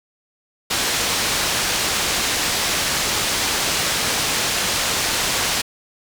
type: low-pass noise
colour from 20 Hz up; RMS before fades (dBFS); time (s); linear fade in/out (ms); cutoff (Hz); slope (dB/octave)
white; -21; 0.7-5.62; 10; 6500; 12
effects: none